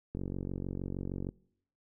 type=click train; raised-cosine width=3 ms; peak=-24 dBFS; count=54; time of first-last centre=0.15-1.29 s; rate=46.5 Hz; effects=noise-tail reverb RT60 0.7 s tail -24 dB re dry